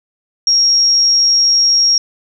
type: tone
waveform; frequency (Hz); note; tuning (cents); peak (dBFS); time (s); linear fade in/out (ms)
sine; 5588; F8; 0; -8; 0.47-1.98; 2
effects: none